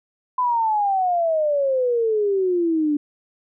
sine exponential sweep, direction down, 1016 to 289.4 Hz, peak -17 dBFS, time 0.38-2.97 s, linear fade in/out 5 ms, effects none

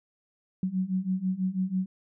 sine beating tone pair, 183.4 / 189.5 Hz, F#3 / F#3, -15 / +42 cents, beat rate 6.1 Hz, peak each -30 / -28 dBFS, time 0.63-1.86 s, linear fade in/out 2 ms, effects none

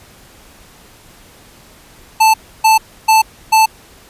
square tone bursts, 880 Hz, A5, in tune, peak -7 dBFS, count 4, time 2.2-3.66 s, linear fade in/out 10 ms, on 140 ms, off 300 ms, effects pink hiss -43 dBFS RMS until 4.09 s + resampled to 32000 Hz

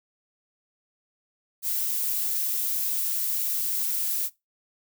violet noise, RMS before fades -27 dBFS, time 1.62-4.3 s, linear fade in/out 50 ms, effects noise-tail reverb RT60 0.2 s tail -20 dB re dry

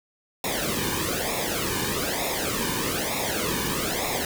pink noise with flanger, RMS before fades -27 dBFS, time 0.44-4.25 s, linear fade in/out 2 ms, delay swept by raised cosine 0.65 to 1.53 ms, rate 1.1 Hz, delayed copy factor -0.8, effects none

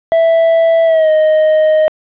triangle tone with pitch glide, 659.3 to 622.3 Hz, E5 to D#5, 0 to 0 cents, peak -5 dBFS, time 0.12-1.88 s, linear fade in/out 0 ms, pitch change -100 cents, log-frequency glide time 0.85-1.1 s, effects resampled to 8000 Hz + 7-bit

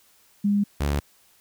sine / sawtooth tone pair in turn, 203.3 / 71.88 Hz, G#3 / D2, -37 / -37 cents, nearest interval octave + tritone, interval 1800 cents, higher first, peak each -18 dBFS, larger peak neither, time 0.44-0.64 / 0.8-1 s, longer neither, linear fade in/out 10 ms, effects white hiss -59 dBFS RMS until 1.4 s

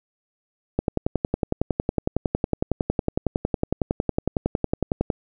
click train, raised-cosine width 2 ms, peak -7 dBFS, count 48, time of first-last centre 0.79-5.102 s, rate 10.9 Hz, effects none

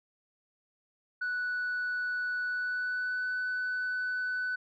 sine tone with pitch glide, 1480 to 1498.1 Hz, F#6 to F#6, 0 to +21 cents, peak -28 dBFS, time 1.21-4.56 s, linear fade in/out 10 ms, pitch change +21 cents, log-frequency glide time 2.45-3.28 s, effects tanh soft clip ceiling -28 dBFS

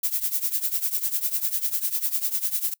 violet noise with tremolo, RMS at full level -22 dBFS, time 0.03-2.74 s, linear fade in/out 5 ms, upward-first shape triangle, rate 10 Hz, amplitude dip 90%, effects noise-tail reverb RT60 0.1 s tail -25 dB re dry

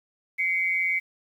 sine tone pair together, 2075 / 2253 Hz, C7 / C#7, -15 / +28 cents, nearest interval minor second, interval 143 cents, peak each -25 dBFS, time 0.38-1 s, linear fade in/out 20 ms, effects 9-bit

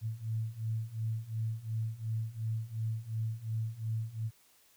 sine beating tone pair, 110 / 112.8 Hz, A2 / A2, 0 / +44 cents, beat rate 2.8 Hz, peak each -37 / -35 dBFS, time 0.01-4.31 s, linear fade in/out 50 ms, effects white hiss -65 dBFS RMS until 4.76 s

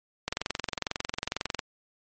click train, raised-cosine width 0.2 ms, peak -11 dBFS, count 30, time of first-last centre 0.28-1.592 s, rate 22.1 Hz, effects MP3 32 kbps

